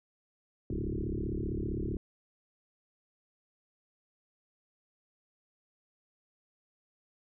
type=tone with frequency modulation; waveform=sine; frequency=128.1 Hz; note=C3; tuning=36 cents flat; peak=-31 dBFS; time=0.7-1.97 s; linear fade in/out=2 ms; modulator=35.4 Hz; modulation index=7.2; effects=none